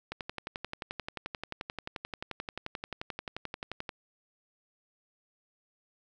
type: click train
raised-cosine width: 0.3 ms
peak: -20 dBFS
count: 44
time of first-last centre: 0.12-3.892 s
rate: 11.4 Hz
effects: none